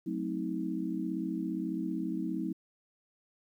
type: chord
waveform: sine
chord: F# diminished seventh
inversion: none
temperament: equal with one note detuned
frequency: 185 / 220 / 261.6 / 319.3 Hz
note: F#3 / A3 / C4 / Eb4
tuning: 0 / 0 / 0 / +45 cents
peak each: -37 / -39 / -38 / -35 dBFS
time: 0.06-2.53 s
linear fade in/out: 10 ms
effects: 11-bit